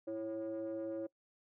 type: ring-modulated tone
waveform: triangle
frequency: 109 Hz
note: A2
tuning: 16 cents flat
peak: -31 dBFS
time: 0.07-1.07 s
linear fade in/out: 10 ms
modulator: 440 Hz
effects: noise-tail reverb RT60 0.1 s tail -23 dB re dry + tanh soft clip ceiling -32 dBFS